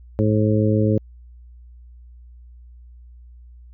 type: harmonic tone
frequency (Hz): 107.1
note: A2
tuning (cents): -46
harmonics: 1 / 2 / 3 / 4 / 5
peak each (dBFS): -18 / -21 / -23 / -24 / -25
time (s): 0.19-0.98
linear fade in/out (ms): 0
effects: added 60 Hz sine -41 dBFS peak until 3.73 s